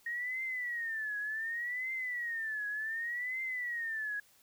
sine tone with vibrato, 1864.7 Hz, A#6, in tune, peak -34 dBFS, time 0.06-4.2 s, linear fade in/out 5 ms, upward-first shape triangle, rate 0.67 Hz, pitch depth 200 cents each way, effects white hiss -65 dBFS RMS until 4.42 s

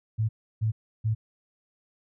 sine tone bursts, 110 Hz, A2, in tune, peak -22 dBFS, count 3, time 0.18-1.15 s, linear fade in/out 20 ms, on 110 ms, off 320 ms, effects none

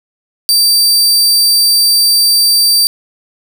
sawtooth tone, 4660 Hz, D8, 14 cents flat, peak -4 dBFS, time 0.49-2.87 s, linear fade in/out 0 ms, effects none

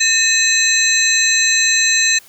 sine tone cluster, 1812 / 2571 / 4031 / 6160 / 7450 Hz, A#6 / E7 / B7 / G8 / A#8, -50 / -44 / +35 / -31 / -2 cents, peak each -18 dBFS, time 0-2.19 s, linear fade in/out 10 ms, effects white hiss -45 dBFS RMS until 2.28 s

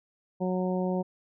harmonic tone, 183.7 Hz, F#3, 12 cents flat, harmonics 1 / 2 / 3 / 4 / 5, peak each -28 / -32 / -33 / -38 / -40 dBFS, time 0.4-1.03 s, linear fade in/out 20 ms, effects none

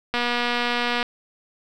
click train, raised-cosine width 0.3 ms, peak -8 dBFS, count 215, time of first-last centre 0.14-1.028 s, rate 241 Hz, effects 8-bit

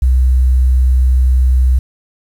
sine tone, 63.7 Hz, C2, 46 cents flat, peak -7 dBFS, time 0.02-1.79 s, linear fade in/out 5 ms, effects 7-bit

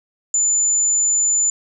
sine tone, 7040 Hz, A8, in tune, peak -14 dBFS, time 0.34-1.5 s, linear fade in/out 2 ms, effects none

